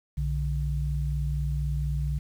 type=tone pair together; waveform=sine; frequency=61.13 / 145.3 Hz; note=B1 / D3; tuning=-17 / -18 cents; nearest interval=octave + minor third; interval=1499 cents; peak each=-27 / -29 dBFS; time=0.17-2.19 s; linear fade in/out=10 ms; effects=9-bit